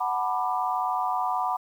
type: chord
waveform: sine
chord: B minor seventh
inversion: second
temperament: just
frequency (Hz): 740.8 / 889 / 987.8 / 1185.3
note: F#5 / A5 / B5 / D6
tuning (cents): +2 / +18 / 0 / +16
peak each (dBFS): -28 / -33 / -28 / -31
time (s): 0-1.57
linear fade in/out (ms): 10
effects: 9-bit